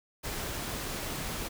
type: noise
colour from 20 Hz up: pink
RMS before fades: -36 dBFS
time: 0.23-1.49 s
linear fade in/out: 20 ms
effects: none